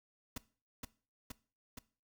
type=noise with echo; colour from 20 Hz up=pink; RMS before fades=-41 dBFS; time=0.36-0.38 s; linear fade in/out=5 ms; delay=470 ms; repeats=3; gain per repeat=-2 dB; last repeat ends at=1.79 s; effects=noise-tail reverb RT60 0.4 s tail -19 dB re dry